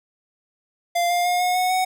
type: tone with pitch steps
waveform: square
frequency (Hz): 694 / 703.7 / 713.5 / 723.5 / 733.6 / 743.8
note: F5 / F5 / F5 / F#5 / F#5 / F#5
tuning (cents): -11 / +13 / +37 / -39 / -15 / +9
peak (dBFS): -19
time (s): 0.95-1.85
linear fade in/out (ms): 10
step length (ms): 150
effects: none